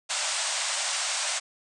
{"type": "band-pass noise", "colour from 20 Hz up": "white", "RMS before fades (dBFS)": -29, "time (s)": [0.09, 1.4], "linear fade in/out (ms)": 20, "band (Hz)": [560, 9000], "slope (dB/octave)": 96, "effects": []}